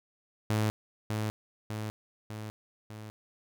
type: tone with echo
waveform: sawtooth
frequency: 107.7 Hz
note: A2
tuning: 37 cents flat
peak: -22 dBFS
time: 0.5-0.7 s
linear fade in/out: 0 ms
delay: 600 ms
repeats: 4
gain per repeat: -4 dB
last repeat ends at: 3.1 s
effects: none